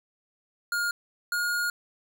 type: tone pair in turn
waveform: square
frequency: 1421 / 1430.9 Hz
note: F6 / F6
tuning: +30 / +42 cents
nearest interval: unison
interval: 12 cents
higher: second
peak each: -26 dBFS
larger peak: neither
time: 0.72-0.91 / 1.32-1.7 s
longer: second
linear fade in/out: 2 ms
effects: none